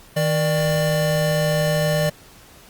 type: tone pair together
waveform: square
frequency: 157.6 / 595 Hz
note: D#3 / D5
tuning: +23 / +22 cents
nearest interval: octave + major seventh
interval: 2299 cents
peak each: -21 / -21 dBFS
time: 0.16-2.1 s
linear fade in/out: 10 ms
effects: pink hiss -47 dBFS RMS until 2.69 s + Opus 48 kbps